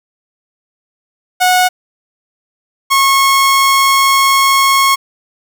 sawtooth tone pair in turn, 732 / 1091.1 Hz, F#5 / C#6, -19 / -28 cents, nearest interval perfect fifth, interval 691 cents, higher second, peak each -4 dBFS, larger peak neither, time 1.4-1.69 / 2.9-4.96 s, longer second, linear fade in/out 20 ms, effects none

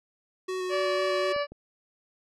square tone with vibrato, 370 Hz, F#4, in tune, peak -30 dBFS, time 0.48-1.33 s, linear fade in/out 10 ms, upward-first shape square, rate 4 Hz, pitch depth 12 cents each way
harmonic tone, 578 Hz, D5, 28 cents flat, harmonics 1 / 2 / 3 / 4 / 5 / 7 / 8 / 9, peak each -27 / -33 / -37 / -39 / -41 / -44 / -45 / -46 dBFS, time 0.69-1.47 s, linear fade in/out 50 ms
clicks, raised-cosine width 2 ms, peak -31 dBFS, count 2, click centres 1.363 / 1.52 s
effects low-pass 8000 Hz 12 dB/octave

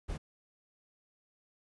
brown noise, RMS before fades -37 dBFS, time 0.08-0.18 s, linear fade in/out 20 ms, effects resampled to 24000 Hz

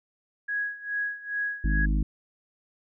sine tone with tremolo, 1661.2 Hz, G#6, in tune, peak -25 dBFS, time 0.48-1.86 s, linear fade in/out 10 ms, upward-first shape sine, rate 2.4 Hz, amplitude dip 85%
harmonic tone, 51.91 Hz, G#1, in tune, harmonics 1 / 3 / 4 / 5 / 6, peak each -22 / -32 / -34 / -36 / -38 dBFS, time 1.64-2.03 s, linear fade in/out 5 ms
effects none

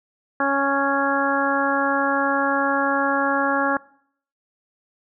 harmonic tone, 277.2 Hz, C#4, in tune, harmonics 1 / 2 / 3 / 4 / 5 / 6, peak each -25 / -25 / -25 / -25 / -25 / -25 dBFS, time 0.4-3.77 s, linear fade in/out 2 ms, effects noise-tail reverb RT60 0.6 s tail -21 dB re dry

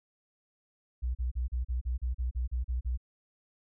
sine tone bursts, 61.6 Hz, B1, 4 cents flat, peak -28 dBFS, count 12, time 1.02-2.976 s, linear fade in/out 20 ms, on 130 ms, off 36 ms, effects none

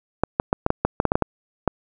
clicks, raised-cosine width 1 ms, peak -3 dBFS, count 12, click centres 0.236 / 0.399 / 0.529 / 0.664 / 0.704 / 0.85 / 1.001 / 1.053 / 1.119 / 1.155 / 1.223 / 1.677 s, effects none

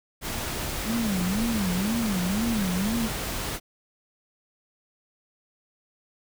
pink noise, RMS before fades -31 dBFS, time 0.21-3.6 s, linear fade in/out 50 ms
sine tone with vibrato, 204.4 Hz, G#3, 27 cents flat, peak -24 dBFS, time 0.85-3.1 s, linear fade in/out 50 ms, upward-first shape sine, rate 2 Hz, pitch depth 240 cents each way
effects none

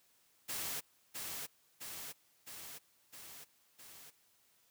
white noise with echo, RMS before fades -40 dBFS, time 0.48-0.81 s, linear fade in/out 20 ms, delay 660 ms, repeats 5, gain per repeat -3 dB, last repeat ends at 4.11 s, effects white hiss -71 dBFS RMS until 4.7 s + high-pass 60 Hz 12 dB/octave

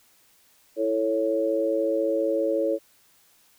sine chord, A major, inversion second, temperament equal, 329.6 / 440 / 554.4 Hz, E4 / A4 / C#5, 0 / 0 / 0 cents, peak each -27 / -27 / -24 dBFS, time 0.76-2.79 s, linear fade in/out 50 ms, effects white hiss -60 dBFS RMS until 3.58 s

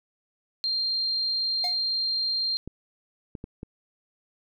sine tone, 4186 Hz, C8, in tune, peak -24 dBFS, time 0.64-2.57 s, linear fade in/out 0 ms
square tone with exponential decay, 718 Hz, F5, 48 cents sharp, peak -29 dBFS, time 1.64-1.81 s, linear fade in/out 2 ms, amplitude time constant 35 ms
clicks, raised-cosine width 3 ms, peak -23 dBFS, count 4, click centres 2.676 / 3.352 / 3.441 / 3.631 s
effects none

